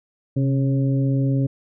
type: harmonic tone with a mistuned harmonic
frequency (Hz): 136.9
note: C#3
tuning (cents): -21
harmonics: 1 / 2 / 3 / 4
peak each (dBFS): -18 / -23 / -34 / -33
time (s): 0.36-1.47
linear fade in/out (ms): 10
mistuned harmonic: 1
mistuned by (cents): -50
effects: none